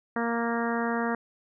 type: harmonic tone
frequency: 233.1 Hz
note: A#3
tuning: in tune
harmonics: 1 / 2 / 3 / 4 / 5 / 6 / 7 / 8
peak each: -29 / -32 / -34 / -35 / -36 / -37 / -37 / -38 dBFS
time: 0.16-1.15 s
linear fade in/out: 2 ms
effects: none